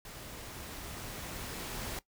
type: noise with level ramp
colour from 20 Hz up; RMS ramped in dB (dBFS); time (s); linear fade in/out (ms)
pink; -47 to -39; 0.05-1.99; 2
effects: noise-tail reverb RT60 0.1 s tail -18 dB re dry